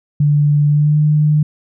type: tone with pitch glide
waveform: sine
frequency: 146.83 to 150.96 Hz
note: D3 to D3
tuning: 0 to +48 cents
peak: -9 dBFS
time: 0.2-1.43 s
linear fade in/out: 5 ms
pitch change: +48 cents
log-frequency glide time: 0.68-0.99 s
effects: none